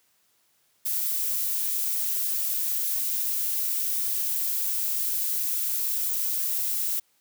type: noise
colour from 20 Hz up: violet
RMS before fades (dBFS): -27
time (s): 0.85-7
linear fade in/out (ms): 10
effects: white hiss -67 dBFS RMS until 7.2 s + high-pass 80 Hz 12 dB/octave